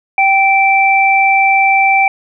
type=tone pair together; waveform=sine; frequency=779.9 / 2337 Hz; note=G5 / D7; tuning=-9 / -9 cents; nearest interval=octave + perfect fifth; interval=1900 cents; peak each=-10 dBFS; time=0.18-2.08 s; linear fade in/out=2 ms; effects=none